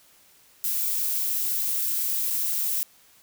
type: noise with dropouts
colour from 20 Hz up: violet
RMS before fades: -26 dBFS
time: 0.64-2.83 s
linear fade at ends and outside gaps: 0 ms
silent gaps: 2.302-2.306 s
effects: white hiss -57 dBFS RMS until 3.22 s